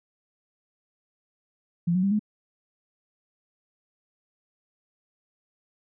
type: tone with pitch steps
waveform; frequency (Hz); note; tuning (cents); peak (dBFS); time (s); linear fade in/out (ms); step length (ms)
sine; 171.7 / 184.02 / 197.23 / 211.4; F3 / F#3 / G3 / G#3; -29 / -9 / +11 / +31; -20; 1.87-2.194; 10; 81
effects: none